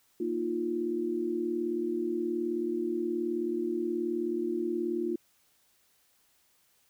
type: chord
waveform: sine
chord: Bb suspended fourth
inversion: none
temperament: just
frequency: 233.1 / 310.8 / 349.6 Hz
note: Bb3 / Eb4 / F4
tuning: 0 / -2 / +2 cents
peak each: -36 / -35 / -30 dBFS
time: 0.2-5.16 s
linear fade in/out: 5 ms
effects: white hiss -68 dBFS RMS until 6.89 s